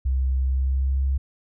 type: tone with pitch glide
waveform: sine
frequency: 65.41 to 67.37 Hz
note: C2 to C#2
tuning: 0 to -49 cents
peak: -19 dBFS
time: 0.05-1.18 s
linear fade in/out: 10 ms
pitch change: +51 cents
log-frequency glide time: 0.43-1.06 s
effects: none

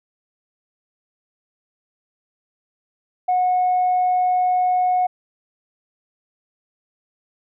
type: tone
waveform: sine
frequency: 730 Hz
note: F#5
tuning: 24 cents flat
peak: -14 dBFS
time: 3.28-5.07 s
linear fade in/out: 10 ms
effects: tanh soft clip ceiling -12 dBFS

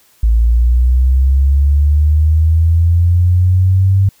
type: linear sweep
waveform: sine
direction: up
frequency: 55 to 98 Hz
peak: -7 dBFS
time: 0.23-4.09 s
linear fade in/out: 5 ms
effects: white hiss -51 dBFS RMS until 4.2 s

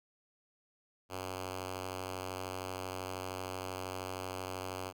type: tone with notch filter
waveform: 5% pulse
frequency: 92.9 Hz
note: F#2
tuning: 7 cents sharp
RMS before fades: -41 dBFS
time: 1.09-4.93 s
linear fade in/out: 50 ms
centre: 200 Hz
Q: 1.7
effects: none

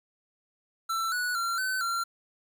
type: tone with pitch steps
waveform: square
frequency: 1337 / 1472 / 1370 / 1521 / 1371 Hz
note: E6 / F#6 / F6 / F#6 / F6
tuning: +24 / -9 / -34 / +47 / -32 cents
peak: -28 dBFS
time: 0.89-2.04 s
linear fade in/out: 10 ms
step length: 230 ms
effects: 10-bit

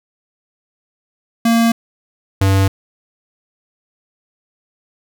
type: tone pair in turn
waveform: square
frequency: 230.4 / 96.87 Hz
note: A#3 / G2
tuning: -20 / -20 cents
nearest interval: octave + minor third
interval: 1500 cents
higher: first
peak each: -11 dBFS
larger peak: neither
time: 1.45-1.72 / 2.41-2.68 s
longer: neither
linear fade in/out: 5 ms
effects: none

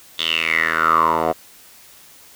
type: tone with band-pass filter sweep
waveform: 10% pulse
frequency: 81.3 Hz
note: E2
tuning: 23 cents flat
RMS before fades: -18 dBFS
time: 0.18-1.33 s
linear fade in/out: 20 ms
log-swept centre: 3500 to 700 Hz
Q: 8.3
effects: white hiss -46 dBFS RMS until 2.35 s

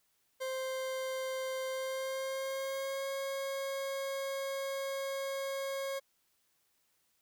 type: tone with pitch glide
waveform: 40% pulse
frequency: 523.3 to 545.2 Hz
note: C5 to C#5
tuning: 0 to -29 cents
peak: -34 dBFS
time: 0.4-6 s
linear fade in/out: 20 ms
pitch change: +71 cents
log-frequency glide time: 1.69-3.08 s
effects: white hiss -75 dBFS RMS until 7.21 s

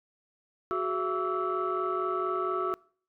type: tone cluster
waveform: sine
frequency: 369.5 / 413.8 / 673 / 1141 / 1314 Hz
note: F#4 / G#4 / E5 / C#6 / E6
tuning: -2 / -6 / +36 / +50 / -6 cents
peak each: -30 / -37 / -38 / -34 / -31 dBFS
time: 0.71-2.74 s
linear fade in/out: 0 ms
effects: noise-tail reverb RT60 0.5 s tail -25 dB re dry + tanh soft clip ceiling -19 dBFS

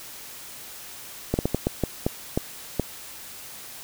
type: slowing click train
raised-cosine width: 2 ms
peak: -8 dBFS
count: 9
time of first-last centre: 1.34-2.797 s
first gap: 49 ms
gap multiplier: 1.36
effects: white hiss -41 dBFS RMS until 3.83 s

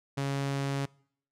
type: tone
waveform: sawtooth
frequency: 138.59 Hz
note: C#3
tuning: in tune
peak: -25 dBFS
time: 0.17-0.86 s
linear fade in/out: 10 ms
effects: noise-tail reverb RT60 0.6 s tail -24 dB re dry + low-pass 9000 Hz 12 dB/octave

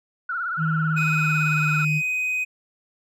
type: tone with vibrato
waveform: sine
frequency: 1405 Hz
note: F6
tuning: 10 cents sharp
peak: -24 dBFS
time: 0.29-1.85 s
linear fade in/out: 5 ms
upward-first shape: triangle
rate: 18 Hz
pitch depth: 120 cents each way
type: tone with pitch glide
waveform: sine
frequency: 158.9 to 152.87 Hz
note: D#3 to D#3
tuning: +37 to -30 cents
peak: -20 dBFS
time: 0.57-2.02 s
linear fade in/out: 50 ms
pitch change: -67 cents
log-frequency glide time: 0.7-1.63 s
type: tone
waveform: triangle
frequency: 2506 Hz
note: D#7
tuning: 12 cents sharp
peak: -20 dBFS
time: 0.96-2.45 s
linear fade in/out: 20 ms
effects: tanh soft clip ceiling -12 dBFS

